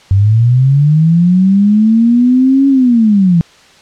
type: linear two-way sweep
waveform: sine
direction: up then down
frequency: 94.3 to 277.2 to 163 Hz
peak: -5 dBFS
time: 0.11-3.41 s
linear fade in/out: 0 ms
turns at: 2.68 s
effects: white hiss -42 dBFS RMS until 3.81 s + low-pass 5000 Hz 12 dB/octave